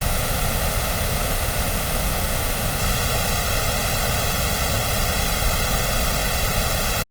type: noise with comb filter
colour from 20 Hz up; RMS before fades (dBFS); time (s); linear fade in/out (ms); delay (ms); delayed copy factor
pink; -21; 0.01-7.03; 10; 1.5; +1
effects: Opus 24 kbps